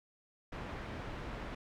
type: low-pass noise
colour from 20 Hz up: pink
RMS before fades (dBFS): -43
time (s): 0.52-1.55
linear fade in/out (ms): 5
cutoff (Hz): 2200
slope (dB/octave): 12
effects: none